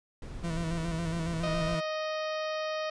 brown noise, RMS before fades -39 dBFS, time 0.22-1.75 s, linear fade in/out 2 ms
40% pulse tone with vibrato, 165.7 Hz, E3, 9 cents sharp, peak -30 dBFS, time 0.43-1.81 s, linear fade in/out 20 ms, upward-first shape square, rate 7.2 Hz, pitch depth 42 cents each way
harmonic tone, 622.3 Hz, D#5, in tune, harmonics 1 / 2 / 3 / 4 / 5 / 6 / 7 / 8 / 9, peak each -32 / -38 / -42 / -44 / -46 / -48 / -49 / -50 / -51 dBFS, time 1.43-2.9 s, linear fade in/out 5 ms
effects resampled to 22050 Hz

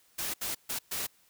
white noise bursts at uneven times, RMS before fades -34 dBFS, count 4, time 0.18-0.34 / 0.41-0.55 / 0.69-0.79 / 0.91-1.07 s, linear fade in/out 10 ms, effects white hiss -65 dBFS RMS until 1.29 s

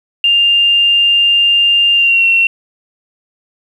sine tone with pitch glide, 2800 to 2723 Hz, F7 to F7, +4 to -44 cents, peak -7 dBFS, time 0.24-2.47 s, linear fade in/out 2 ms, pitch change -48 cents, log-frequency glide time 1.95-2.26 s, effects 7-bit

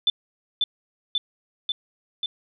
sine tone with echo, 3520 Hz, A7, in tune, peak -16 dBFS, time 0.07-0.1 s, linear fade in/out 2 ms, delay 540 ms, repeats 4, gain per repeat -2 dB, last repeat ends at 2.26 s, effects none

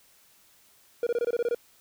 triangle tone bursts, 475.3 Hz, A#4, 34 cents sharp, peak -21 dBFS, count 9, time 1.03-1.547 s, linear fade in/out 2 ms, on 37 ms, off 23 ms, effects white hiss -60 dBFS RMS until 1.8 s

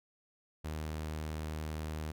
sawtooth tone, 77.6 Hz, D#2, 4 cents flat, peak -33 dBFS, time 0.64-2.12 s, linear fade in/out 10 ms, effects none

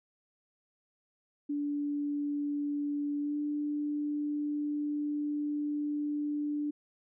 sine tone with pitch glide, 290 to 294.7 Hz, D4 to D4, -22 to +6 cents, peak -30 dBFS, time 1.49-6.71 s, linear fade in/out 10 ms, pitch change +28 cents, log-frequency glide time 3.2-3.37 s, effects none

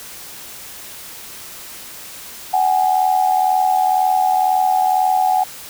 sine tone pair together, 748.6 / 830.6 Hz, F#5 / G#5, +20 / 0 cents, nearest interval major second, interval 180 cents, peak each -14 / -18 dBFS, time 2.53-5.44 s, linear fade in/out 10 ms, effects white hiss -35 dBFS RMS until 5.69 s

